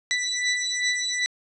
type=beating tone pair; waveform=20% pulse; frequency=1975.5 / 1978.1 Hz; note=B6 / B6; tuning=0 / +2 cents; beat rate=2.6 Hz; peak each=-21 dBFS; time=0.11-1.26 s; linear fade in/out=0 ms; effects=resampled to 22050 Hz